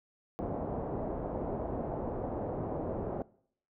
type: low-pass noise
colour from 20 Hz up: white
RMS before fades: -36 dBFS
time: 0.39-3.22 s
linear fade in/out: 0 ms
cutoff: 700 Hz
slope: 24 dB/octave
effects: noise-tail reverb RT60 0.6 s tail -21 dB re dry